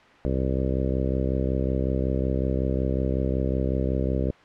harmonic tone, 65.41 Hz, C2, in tune, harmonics 1 / 2 / 3 / 4 / 5 / 6 / 7 / 8 / 9, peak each -26 / -29 / -31 / -32 / -33 / -34 / -34 / -35 / -36 dBFS, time 0.25-4.31 s, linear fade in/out 0 ms, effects white hiss -51 dBFS RMS until 4.44 s + low-pass 2000 Hz 12 dB/octave

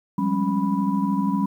sine tone cluster, 177.5 / 197.3 / 210.1 / 274.2 / 986 Hz, F3 / G3 / G#3 / C#4 / B5, +28 / +11 / +20 / -19 / -3 cents, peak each -28 / -22 / -31 / -25 / -28 dBFS, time 0.18-1.46 s, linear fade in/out 5 ms, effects tanh soft clip ceiling -8 dBFS + 9-bit

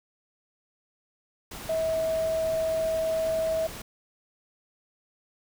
sine tone in noise, 645 Hz, E5, 38 cents flat, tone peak -24 dBFS, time 1.69-3.67 s, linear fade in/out 5 ms, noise pink, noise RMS -40 dBFS, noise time 1.51-3.82 s, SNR +13 dB, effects none

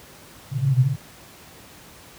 white band-pass noise, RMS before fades -20 dBFS, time 0.51-0.96 s, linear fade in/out 20 ms, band 120 to 140 Hz, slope 96 dB/octave, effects pink hiss -46 dBFS RMS until 2.18 s + high-pass 60 Hz 12 dB/octave

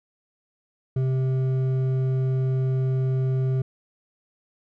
sine tone with hard clipping, 130.81 Hz, C3, in tune, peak -22 dBFS, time 0.96-3.62 s, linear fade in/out 5 ms, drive 7 dB, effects none

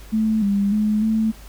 sine tone with pitch steps, 218.9 / 200.3 / 212.6 / 220.3 Hz, A3 / G3 / G#3 / A3, -9 / +38 / +41 / +2 cents, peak -16 dBFS, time 0.12-1.32 s, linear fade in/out 20 ms, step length 300 ms, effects added 50 Hz sine -40 dBFS peak until 1.48 s + pink hiss -46 dBFS RMS until 1.48 s

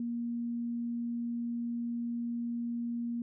sine tone, 236.2 Hz, A#3, 23 cents sharp, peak -32 dBFS, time 0-3.22 s, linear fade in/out 2 ms, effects none

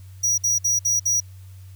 square tone bursts, 5790 Hz, F#8, 38 cents flat, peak -18 dBFS, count 5, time 0.23-1.204 s, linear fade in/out 10 ms, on 150 ms, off 56 ms, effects added 94 Hz sine -39 dBFS peak until 1.75 s + white hiss -57 dBFS RMS until 1.75 s

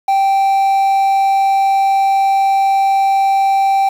triangle tone with quantisation, 782 Hz, G5, 4 cents flat, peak -8 dBFS, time 0.08-3.89 s, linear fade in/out 5 ms, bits 6, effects none

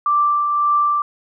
sine tone with tremolo, 1174.7 Hz, D6, in tune, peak -12 dBFS, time 0.06-1.02 s, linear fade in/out 2 ms, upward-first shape triangle, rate 1.8 Hz, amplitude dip 40%, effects none

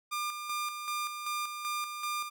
sawtooth tone with tremolo, 1200 Hz, D6, 37 cents sharp, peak -28 dBFS, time 0.11-2.3 s, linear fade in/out 20 ms, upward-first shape square, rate 2.6 Hz, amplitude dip 50%, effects none

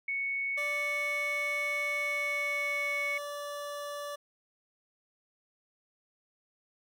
sine tone, 2217 Hz, C#7, in tune, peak -30 dBFS, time 0.08-3.18 s, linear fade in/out 5 ms
25% pulse tone with pitch glide, 586 to 579.9 Hz, D5 to D5, -4 to -22 cents, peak -33 dBFS, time 0.57-4.16 s, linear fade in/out 10 ms, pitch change -18 cents, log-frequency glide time 1.99-3.1 s
effects none

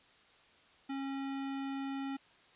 square tone, 272.7 Hz, C#4, 28 cents flat, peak -37 dBFS, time 0.89-2.17 s, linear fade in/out 10 ms, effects white hiss -63 dBFS RMS until 2.55 s + resampled to 8000 Hz

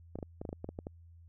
clicks, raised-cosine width 2 ms, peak -26 dBFS, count 11, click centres 0.156 / 0.188 / 0.228 / 0.415 / 0.452 / 0.491 / 0.529 / 0.644 / 0.69 / 0.789 / 0.869 s, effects added 84 Hz sine -53 dBFS peak until 1.28 s

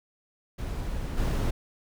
brown noise with level steps, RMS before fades -32 / -26 dBFS, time 0.58-1.51 s, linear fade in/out 10 ms, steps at 1.17 s, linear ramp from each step 10 ms, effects none

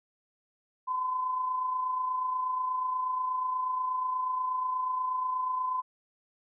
sine tone with amplitude modulation, 1018 Hz, C6, 48 cents flat, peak -26 dBFS, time 0.87-5.82 s, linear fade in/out 20 ms, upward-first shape sine, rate 28.3 Hz, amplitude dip 40%, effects none

